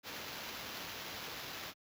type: noise with sample-and-hold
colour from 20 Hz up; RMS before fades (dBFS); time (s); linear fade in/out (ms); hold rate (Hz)
violet; -45; 0.03-1.74; 50; 8820
effects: high-pass 60 Hz 12 dB/octave